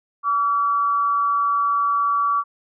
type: tone pair together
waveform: sine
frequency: 1146 / 1362.8 Hz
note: D6 / F6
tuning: -43 / -43 cents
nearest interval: minor third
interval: 300 cents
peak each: -17 / -28 dBFS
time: 0.23-2.44 s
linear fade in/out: 50 ms
effects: none